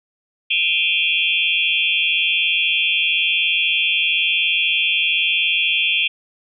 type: tone cluster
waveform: sine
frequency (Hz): 2395 / 2556 / 2751 / 3149 / 3379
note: D7 / D#7 / F7 / G7 / G#7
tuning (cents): +33 / +46 / -27 / +7 / +29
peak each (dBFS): -22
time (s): 0.5-6.08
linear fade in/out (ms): 10
effects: none